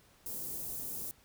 white band-stop noise, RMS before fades -40 dBFS, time 0.26-1.11 s, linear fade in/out 0 ms, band 430 to 10000 Hz, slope 12 dB/octave, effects pink hiss -64 dBFS RMS until 1.24 s

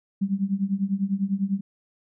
sine tone with tremolo, 196 Hz, G3, in tune, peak -18 dBFS, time 0.21-1.61 s, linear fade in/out 10 ms, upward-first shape triangle, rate 10 Hz, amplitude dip 95%, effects none

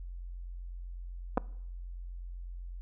clicks, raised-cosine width 1 ms, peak -14 dBFS, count 2, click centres 1.374 / 1.378 s, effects noise-tail reverb RT60 0.7 s tail -23 dB re dry + added 44 Hz sine -39 dBFS peak until 2.81 s

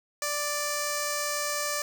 5% pulse tone with notch filter, 587.3 Hz, D5, in tune, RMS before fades -30 dBFS, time 0.22-1.82 s, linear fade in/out 2 ms, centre 3300 Hz, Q 0.96, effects 8-bit

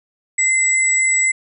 sine tone pair together, 2067 / 7874 Hz, C7 / B8, -22 / -6 cents, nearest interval octave + major seventh, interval 2316 cents, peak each -16 / -16 dBFS, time 0.38-1.32 s, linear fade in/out 10 ms, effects none

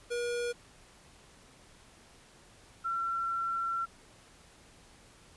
square / sine tone pair in turn, 479.5 / 1356.2 Hz, A#4 / E6, +49 / +49 cents, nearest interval octave + tritone, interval 1800 cents, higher second, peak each -32 / -30 dBFS, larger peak second, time 0.1-0.53 / 2.84-3.86 s, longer second, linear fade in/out 20 ms, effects pink hiss -58 dBFS RMS until 5.36 s + resampled to 24000 Hz

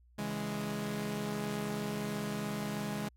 sawtooth chord, C# minor, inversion none, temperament equal, 138.59 / 164.81 / 207.7 Hz, C#3 / E3 / G#3, 0 / 0 / 0 cents, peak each -38 / -38 / -32 dBFS, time 0.18-3.09 s, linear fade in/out 10 ms, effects added 60 Hz sine -60 dBFS peak until 3.16 s + AAC 64 kbps

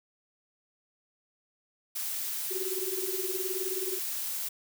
blue noise, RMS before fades -34 dBFS, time 1.95-4.49 s, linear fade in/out 10 ms
sine tone with tremolo, 376.2 Hz, F#4, 29 cents sharp, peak -29 dBFS, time 2.5-3.99 s, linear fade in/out 20 ms, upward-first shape triangle, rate 19 Hz, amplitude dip 100%
effects none

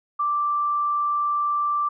sine tone, 1174 Hz, D6, 1 cent flat, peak -20 dBFS, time 0.19-1.89 s, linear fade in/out 10 ms, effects none

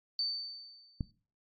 sine tone with exponential decay, 4559 Hz, C#8, 48 cents sharp, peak -29 dBFS, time 0.19-1.11 s, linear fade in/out 1 ms, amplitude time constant 200 ms
click, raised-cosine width 5 ms, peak -21 dBFS, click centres 1.008 s
effects noise-tail reverb RT60 0.4 s tail -20 dB re dry + AAC 64 kbps

